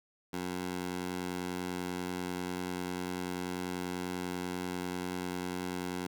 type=tone with high-pass filter; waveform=15% pulse; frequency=90.2 Hz; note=F#2; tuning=44 cents flat; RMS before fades=-37 dBFS; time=0.33-6.07 s; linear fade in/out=5 ms; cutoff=200 Hz; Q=0.75; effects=none